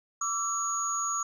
sine tone cluster, 1158 / 1334 / 6710 Hz, D6 / E6 / G#8, -25 / +20 / +17 cents, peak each -31 / -35 / -30 dBFS, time 0.21-1.23 s, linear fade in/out 5 ms, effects tanh soft clip ceiling -19 dBFS

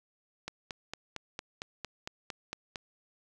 click train, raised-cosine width 0.2 ms, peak -20 dBFS, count 11, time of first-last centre 0.48-2.758 s, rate 4.39 Hz, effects none

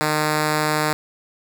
5% pulse tone, 152.8 Hz, D#3, 31 cents flat, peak -7 dBFS, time 0.01-0.93 s, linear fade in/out 0 ms, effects none

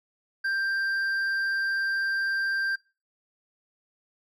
sine tone with hard clipping, 1579 Hz, G6, 12 cents sharp, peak -26 dBFS, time 0.44-2.76 s, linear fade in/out 10 ms, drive 4 dB, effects noise-tail reverb RT60 0.3 s tail -21 dB re dry

